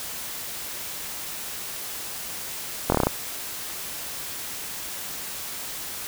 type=slowing click train; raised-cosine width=1 ms; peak=-5 dBFS; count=7; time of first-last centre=2.9-3.07 s; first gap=22 ms; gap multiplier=1.1; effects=white hiss -34 dBFS RMS until 6.07 s